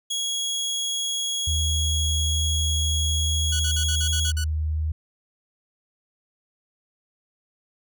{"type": "tone", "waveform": "25% pulse", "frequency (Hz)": 3322, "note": "G#7", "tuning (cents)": 0, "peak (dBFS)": -21, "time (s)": [0.1, 4.31], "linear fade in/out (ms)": 10}
{"type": "tone with vibrato", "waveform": "sine", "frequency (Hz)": 77.78, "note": "D#2", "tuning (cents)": 0, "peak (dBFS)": -22, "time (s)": [1.47, 4.92], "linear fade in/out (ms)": 5, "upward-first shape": "sine", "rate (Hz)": 1.2, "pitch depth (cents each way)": 8}
{"type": "tone bursts", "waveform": "10% pulse", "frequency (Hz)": 1480, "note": "F#6", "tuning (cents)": 0, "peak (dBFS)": -21, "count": 8, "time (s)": [3.52, 4.442], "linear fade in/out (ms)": 5, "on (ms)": 75, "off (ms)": 46}
{"effects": []}